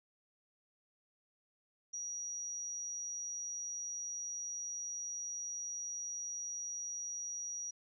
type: tone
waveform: sine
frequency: 5770 Hz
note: F#8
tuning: 44 cents flat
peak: -39 dBFS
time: 1.93-7.71 s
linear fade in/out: 10 ms
effects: none